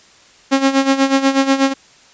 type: tone with tremolo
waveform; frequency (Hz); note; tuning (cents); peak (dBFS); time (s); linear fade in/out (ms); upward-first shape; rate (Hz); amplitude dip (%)
sawtooth; 270.9; C#4; -40; -5; 0.51-1.74; 20; sine; 8.2; 75
effects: white hiss -47 dBFS RMS until 2.13 s + resampled to 16000 Hz